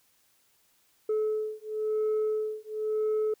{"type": "beating tone pair", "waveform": "sine", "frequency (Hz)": [430.5, 431.47], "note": ["A4", "A4"], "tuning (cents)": [-38, -34], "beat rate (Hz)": 0.97, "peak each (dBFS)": -28, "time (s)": [1.09, 3.34], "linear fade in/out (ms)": 5, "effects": ["tanh soft clip ceiling -23 dBFS", "white hiss -67 dBFS RMS until 3.4 s"]}